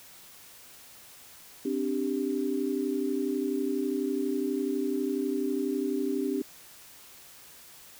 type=chord; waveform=sine; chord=C suspended second; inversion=none; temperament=equal; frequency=261.6 / 293.7 / 392 Hz; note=C4 / D4 / G4; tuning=0 / 0 / 0 cents; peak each=-31 dBFS; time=1.65-6.42 s; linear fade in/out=5 ms; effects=white hiss -51 dBFS RMS until 7.99 s